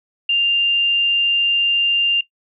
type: tone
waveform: sine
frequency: 2794 Hz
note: F7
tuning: in tune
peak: -13 dBFS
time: 0.29-2.21 s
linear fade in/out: 5 ms
effects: noise-tail reverb RT60 0.1 s tail -18 dB re dry